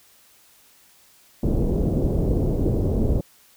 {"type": "low-pass noise", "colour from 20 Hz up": "pink", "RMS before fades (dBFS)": -21, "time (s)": [1.43, 3.21], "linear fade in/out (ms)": 5, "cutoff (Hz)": 500, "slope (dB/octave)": 24, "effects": ["white hiss -55 dBFS RMS until 3.56 s"]}